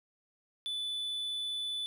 triangle tone, 3485 Hz, A7, 17 cents flat, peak -32 dBFS, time 0.66-1.86 s, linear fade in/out 0 ms, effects none

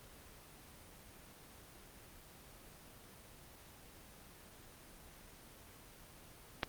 click, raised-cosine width 0.3 ms, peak -16 dBFS, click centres 6.632 s, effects pink hiss -57 dBFS RMS until 6.68 s + Opus 24 kbps

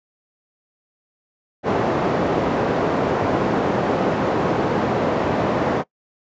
white band-pass noise, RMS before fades -20 dBFS, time 1.63-5.84 s, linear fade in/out 50 ms, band 130 to 640 Hz, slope 12 dB/octave, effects noise-tail reverb RT60 0.1 s tail -22 dB re dry + resampled to 16000 Hz

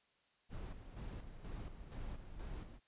brown noise with tremolo, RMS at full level -45 dBFS, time 0.49-2.8 s, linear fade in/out 50 ms, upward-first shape square, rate 2.1 Hz, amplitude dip 55%, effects white hiss -75 dBFS RMS until 2.87 s + resampled to 8000 Hz

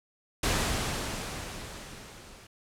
pink noise with level ramp, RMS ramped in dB -26 to -51 dBFS, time 0.43-2.47 s, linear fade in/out 5 ms, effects low-pass 10000 Hz 12 dB/octave

